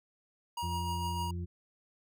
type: tone with tremolo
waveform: square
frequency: 951 Hz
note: A#5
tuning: 34 cents sharp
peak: -34 dBFS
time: 0.57-1.31 s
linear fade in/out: 5 ms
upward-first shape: triangle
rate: 6.6 Hz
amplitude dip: 40%
type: harmonic tone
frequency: 87.31 Hz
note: F2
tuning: in tune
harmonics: 1 / 2 / 4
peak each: -35 / -41 / -48 dBFS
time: 0.62-1.46 s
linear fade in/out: 20 ms
effects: none